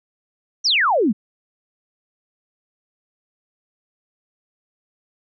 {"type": "exponential sweep", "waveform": "sine", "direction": "down", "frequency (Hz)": [6150, 185.1], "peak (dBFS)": -14, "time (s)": [0.64, 1.13], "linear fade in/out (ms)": 20, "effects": []}